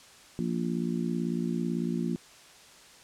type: harmonic tone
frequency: 58 Hz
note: A#1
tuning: 8 cents flat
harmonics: 3 / 4 / 5 / 6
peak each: -31 / -31 / -38 / -36 dBFS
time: 0.39-2.16 s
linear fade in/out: 0 ms
effects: white hiss -53 dBFS RMS until 3.03 s + low-pass 8000 Hz 12 dB/octave